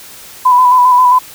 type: tone with vibrato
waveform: sine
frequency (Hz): 998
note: B5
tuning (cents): +18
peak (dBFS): -4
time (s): 0.45-1.19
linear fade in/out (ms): 10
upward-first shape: square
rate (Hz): 7.5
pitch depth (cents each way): 25
effects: white hiss -34 dBFS RMS until 1.34 s